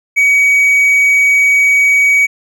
triangle tone, 2262 Hz, C#7, 34 cents sharp, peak -5 dBFS, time 0.16-2.27 s, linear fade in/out 20 ms, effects none

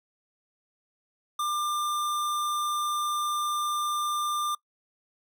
square tone, 1195 Hz, D6, 30 cents sharp, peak -27 dBFS, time 1.39-4.55 s, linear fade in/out 5 ms, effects noise-tail reverb RT60 0.1 s tail -24 dB re dry

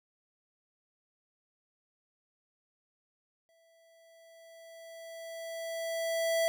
square tone with exponential growth, 660 Hz, E5, 2 cents sharp, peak -26 dBFS, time 3.49-6.48 s, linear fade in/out 0 ms, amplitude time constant 650 ms, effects none

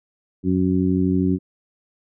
harmonic tone, 92.5 Hz, F#2, in tune, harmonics 1 / 2 / 3 / 4, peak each -25 / -20 / -20 / -26 dBFS, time 0.43-1.39 s, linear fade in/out 50 ms, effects none

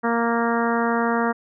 harmonic tone, 232.9 Hz, A#3, 1 cent flat, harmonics 1 / 2 / 3 / 4 / 5 / 6 / 7 / 8, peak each -23 / -25 / -27 / -27 / -28 / -29 / -32 / -33 dBFS, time 0.03-1.33 s, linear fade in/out 20 ms, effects none

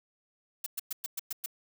blue noise bursts, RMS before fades -34 dBFS, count 7, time 0.64-1.461 s, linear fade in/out 5 ms, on 23 ms, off 110 ms, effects none

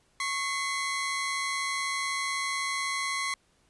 sawtooth tone pair together, 1100 / 2044 Hz, C#6 / C7, -14 / -41 cents, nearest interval major seventh, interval 1073 cents, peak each -28 dBFS, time 0.2-3.34 s, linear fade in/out 2 ms, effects pink hiss -67 dBFS RMS until 3.69 s + resampled to 24000 Hz

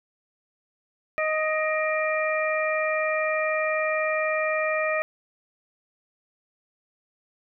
harmonic tone with a mistuned harmonic, 624 Hz, D#5, 5 cents sharp, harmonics 1 / 2 / 3 / 4, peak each -25 / -30 / -29 / -30 dBFS, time 1.18-5.02 s, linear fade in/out 0 ms, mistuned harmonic 4, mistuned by -79 cents, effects none

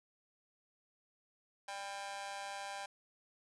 sawtooth tone with amplitude modulation, 795 Hz, G5, 24 cents sharp, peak -34 dBFS, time 1.68-2.86 s, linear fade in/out 5 ms, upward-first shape sine, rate 204 Hz, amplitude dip 95%, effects resampled to 22050 Hz + 10-bit

